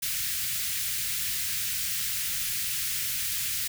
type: band-stop noise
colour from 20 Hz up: white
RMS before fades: -30 dBFS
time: 0.02-3.68 s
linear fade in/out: 10 ms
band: 160 to 1700 Hz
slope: 24 dB/octave
effects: none